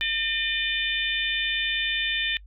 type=harmonic tone with a mistuned harmonic; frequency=605 Hz; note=D#5; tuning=49 cents flat; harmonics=3 / 4 / 5 / 6; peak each=-29 / -29 / -29 / -29 dBFS; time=0.01-2.37 s; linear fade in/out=0 ms; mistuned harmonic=6; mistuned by=-31 cents; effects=noise-tail reverb RT60 0.1 s tail -25 dB re dry + added 50 Hz sine -44 dBFS peak until 2.46 s